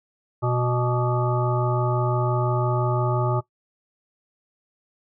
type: harmonic tone with a mistuned harmonic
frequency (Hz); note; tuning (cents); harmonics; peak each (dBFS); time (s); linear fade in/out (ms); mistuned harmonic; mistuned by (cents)
122.9; B2; -8; 1 / 3 / 5 / 7 / 9 / 10; -22 / -27 / -29 / -30 / -32 / -32; 0.42-3.41; 20; 9; +57
effects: noise-tail reverb RT60 0.1 s tail -18 dB re dry